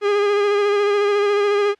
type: tone with vibrato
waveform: 45% pulse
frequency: 408.7 Hz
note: G#4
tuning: 28 cents flat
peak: -15 dBFS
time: 0.01-1.75 s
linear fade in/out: 50 ms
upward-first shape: sine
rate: 14 Hz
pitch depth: 29 cents each way
effects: white hiss -59 dBFS RMS until 1.79 s + low-pass 3000 Hz 12 dB/octave